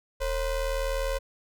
square ring-modulated tone, 250 Hz, B3, 21 cents sharp, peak -24 dBFS, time 0.2-1.19 s, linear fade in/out 20 ms, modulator 290 Hz, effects none

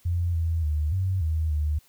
sine tone with pitch steps, 86.7 / 82.5 / 75.7 / 94.1 / 79.3 / 75.4 Hz, F2 / E2 / D#2 / F#2 / D#2 / D2, -12 / +2 / -47 / +30 / +33 / +46 cents, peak -22 dBFS, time 0.05-1.79 s, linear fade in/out 10 ms, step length 290 ms, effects white hiss -60 dBFS RMS until 1.88 s

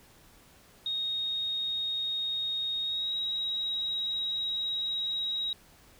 sine tone with pitch glide, 3729 to 3821 Hz, A#7 to A#7, 0 to +42 cents, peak -29 dBFS, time 0.86-5.53 s, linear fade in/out 2 ms, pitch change +42 cents, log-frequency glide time 2.82-3.13 s, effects pink hiss -58 dBFS RMS until 5.99 s

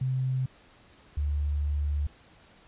sine tone pair in turn, 130 / 72.96 Hz, C3 / D2, -11 / -11 cents, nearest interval minor seventh, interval 1000 cents, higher first, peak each -25 dBFS, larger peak neither, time 0.01-0.46 / 1.17-2.07 s, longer second, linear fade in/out 5 ms, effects pink hiss -57 dBFS RMS until 2.67 s + resampled to 8000 Hz

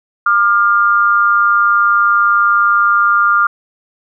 sine tone pair together, 1200 / 1399.9 Hz, D6 / F6, +37 / +4 cents, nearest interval minor third, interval 267 cents, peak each -11 dBFS, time 0.26-3.47 s, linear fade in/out 5 ms, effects none

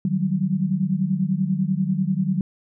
sine tone cluster, 152.2 / 185.2 / 195.4 Hz, D#3 / F#3 / G3, -38 / +2 / -5 cents, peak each -26 / -22 / -24 dBFS, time 0.05-2.41 s, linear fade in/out 2 ms, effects none

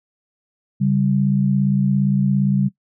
sine tone pair together, 138.59 / 196 Hz, C#3 / G3, 0 / 0 cents, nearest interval tritone, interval 600 cents, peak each -17 dBFS, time 0.8-2.69 s, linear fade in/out 20 ms, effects noise-tail reverb RT60 0.1 s tail -19 dB re dry

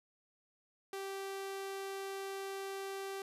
sawtooth tone, 390 Hz, G4, 9 cents flat, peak -36 dBFS, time 0.93-3.22 s, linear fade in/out 2 ms, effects resampled to 32000 Hz

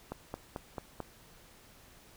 click train, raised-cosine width 1 ms, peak -23 dBFS, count 5, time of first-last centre 0.12-1.003 s, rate 4.53 Hz, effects pink hiss -58 dBFS RMS until 2.16 s

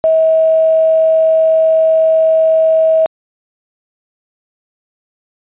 sine tone with quantisation, 642 Hz, E5, 46 cents flat, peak -7 dBFS, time 0.04-3.06 s, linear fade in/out 0 ms, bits 5, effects resampled to 8000 Hz

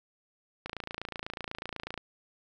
click train, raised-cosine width 0.3 ms, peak -20 dBFS, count 38, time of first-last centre 0.66-1.977 s, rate 28.1 Hz, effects none

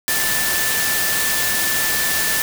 sine tone in noise, 1760 Hz, A6, in tune, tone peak -23 dBFS, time 0.08-2.42 s, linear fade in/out 0 ms, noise white, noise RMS -20 dBFS, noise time 0.08-2.42 s, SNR -6 dB, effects none

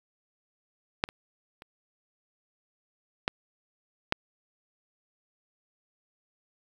clicks, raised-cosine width 0.3 ms, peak -7 / -27 / -29 / -9 / -7 dBFS, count 5, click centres 1.039 / 1.089 / 1.621 / 3.279 / 4.124 s, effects 8-bit

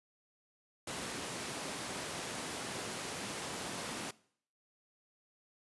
pink high-pass noise, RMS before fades -41 dBFS, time 0.87-4.11 s, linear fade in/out 5 ms, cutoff 170 Hz, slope 12 dB/octave, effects noise-tail reverb RT60 0.6 s tail -21 dB re dry + resampled to 24000 Hz

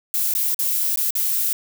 violet noise with dropouts, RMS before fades -21 dBFS, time 0.14-1.53 s, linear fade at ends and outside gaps 1 ms, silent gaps 0.338-0.35 / 0.545-0.59 / 0.959-0.973 / 1.106-1.153 s, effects none

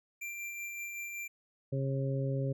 square tone with tremolo, 2364 Hz, D7, 11 cents sharp, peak -38 dBFS, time 0.21-1.28 s, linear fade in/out 10 ms, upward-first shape sine, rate 5.3 Hz, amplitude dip 30%
harmonic tone, 135.5 Hz, C#3, 39 cents flat, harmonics 1 / 2 / 3 / 4, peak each -31 / -40 / -40 / -39 dBFS, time 1.72-2.53 s, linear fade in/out 10 ms
effects none

